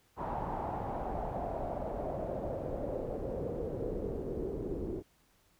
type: noise with low-pass filter sweep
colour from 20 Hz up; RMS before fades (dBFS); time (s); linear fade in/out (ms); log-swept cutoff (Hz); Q
pink; -37; 0.16-5.03; 50; 910 to 370; 4.1
effects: pink hiss -69 dBFS RMS until 5.59 s